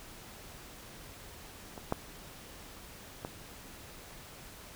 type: clicks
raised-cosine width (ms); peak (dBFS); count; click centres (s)
1; -29 / -15 / -24; 3; 1.778 / 1.924 / 3.249
effects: pink hiss -50 dBFS RMS until 4.75 s